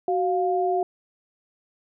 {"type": "tone pair together", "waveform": "sine", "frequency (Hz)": [372.8, 703.8], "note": ["F#4", "F5"], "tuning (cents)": [13, 13], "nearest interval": "major seventh", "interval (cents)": 1100, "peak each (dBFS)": -23, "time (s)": [0.08, 0.83], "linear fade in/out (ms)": 2, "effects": []}